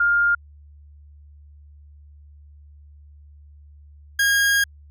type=tone pair in turn; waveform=sine / 40% pulse; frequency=1407 / 1630.6 Hz; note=F6 / G#6; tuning=+12 / -32 cents; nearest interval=minor third; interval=256 cents; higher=second; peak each=-15 dBFS; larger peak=neither; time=0-0.35 / 4.19-4.64 s; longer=second; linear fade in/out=5 ms; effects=added 73 Hz sine -44 dBFS peak until 4.9 s